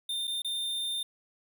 square tone with dropouts, 3614 Hz, A7, 46 cents sharp, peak -31 dBFS, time 0.09-1.03 s, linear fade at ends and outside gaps 5 ms, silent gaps 0.272-0.276 / 0.42-0.446 s, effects none

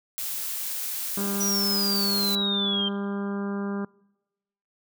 blue noise, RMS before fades -31 dBFS, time 0.18-2.35 s, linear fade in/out 0 ms
harmonic tone, 200 Hz, G3, 35 cents sharp, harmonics 1 / 2 / 3 / 4 / 5 / 6 / 7 / 8, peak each -28 / -34 / -43 / -45 / -44 / -43 / -45 / -47 dBFS, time 1.17-3.85 s, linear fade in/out 5 ms
sine exponential sweep, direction down, 5890 to 3136 Hz, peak -24 dBFS, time 1.4-2.89 s, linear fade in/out 10 ms
effects noise-tail reverb RT60 1.0 s tail -25 dB re dry

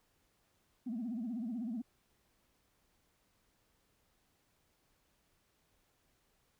sine tone with vibrato, 233.1 Hz, A#3, in tune, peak -35 dBFS, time 0.86-1.82 s, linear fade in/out 10 ms, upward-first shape sine, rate 16 Hz, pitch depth 170 cents each way, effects tanh soft clip ceiling -33 dBFS + pink hiss -75 dBFS RMS until 6.59 s

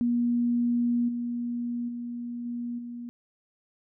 sine tone with level steps, 239.4 Hz, A#3, 46 cents sharp, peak -22 / -28 / -32 / -30 / -35 dBFS, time 0.01-3.09 s, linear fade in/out 0 ms, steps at 1.08 / 1.88 / 2.45 / 2.78 s, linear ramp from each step 10 ms, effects none

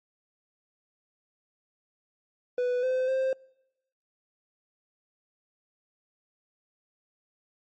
triangle tone with pitch steps, 494.7 / 514 / 526 Hz, B4 / C5 / C5, +3 / -31 / +9 cents, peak -22 dBFS, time 2.58-3.33 s, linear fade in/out 2 ms, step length 250 ms, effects noise-tail reverb RT60 0.9 s tail -26 dB re dry + MP3 32 kbps

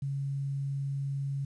sine tone with quantisation, 138.59 Hz, C#3, in tune, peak -30 dBFS, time 0.02-1.45 s, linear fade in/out 5 ms, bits 10, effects resampled to 22050 Hz

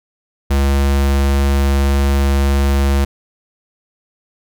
square tone, 69.3 Hz, C#2, in tune, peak -12 dBFS, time 0.5-3.05 s, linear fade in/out 10 ms, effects none

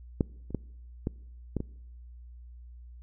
clicks, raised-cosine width 3 ms, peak -11 / -30 / -16 / -16 / -16 / -20 dBFS, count 6, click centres 0.208 / 0.506 / 0.547 / 1.071 / 1.567 / 1.604 s, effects noise-tail reverb RT60 0.9 s tail -25 dB re dry + added 60 Hz sine -45 dBFS peak until 3.02 s

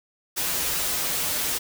white noise with comb filter, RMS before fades -26 dBFS, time 0.36-1.59 s, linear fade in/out 20 ms, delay 9.2 ms, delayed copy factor -0.6, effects none

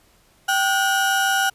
35% pulse tone pair together, 777.8 / 1449 Hz, G5 / F#6, -14 / -37 cents, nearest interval major seventh, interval 1077 cents, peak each -19 / -18 dBFS, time 0.48-1.5 s, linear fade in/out 10 ms, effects pink hiss -57 dBFS RMS until 1.54 s + resampled to 32000 Hz

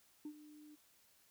sine tone with ADSR envelope, 300 Hz, D4, 37 cents sharp, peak -40 dBFS, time 0.25-0.76 s, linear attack 4 ms, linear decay 73 ms, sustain -15 dB, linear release 19 ms, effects tanh soft clip ceiling -41 dBFS + white hiss -70 dBFS RMS until 1.3 s

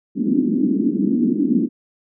white band-pass noise, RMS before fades -18 dBFS, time 0.15-1.69 s, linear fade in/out 50 ms, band 200 to 310 Hz, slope 48 dB/octave, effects none

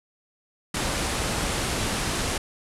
pink low-pass noise, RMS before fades -27 dBFS, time 0.74-2.38 s, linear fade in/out 5 ms, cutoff 11000 Hz, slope 48 dB/octave, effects none

